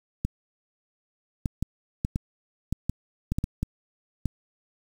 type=clicks; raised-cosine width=5 ms; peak=-13 dBFS; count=12; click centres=0.25 / 1.458 / 1.626 / 2.049 / 2.159 / 2.726 / 2.896 / 3.32 / 3.385 / 3.441 / 3.63 / 4.257 s; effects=7-bit